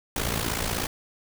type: noise with amplitude modulation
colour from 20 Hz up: pink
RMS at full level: -25 dBFS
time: 0.16-0.87 s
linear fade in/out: 2 ms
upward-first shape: sine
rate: 56.4 Hz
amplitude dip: 70%
effects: none